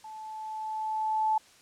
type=tone with level ramp; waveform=sine; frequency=870 Hz; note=A5; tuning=20 cents flat; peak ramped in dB=-41 to -22 dBFS; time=0.04-1.38 s; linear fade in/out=5 ms; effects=white hiss -57 dBFS RMS until 1.61 s + low-pass 8000 Hz 12 dB/octave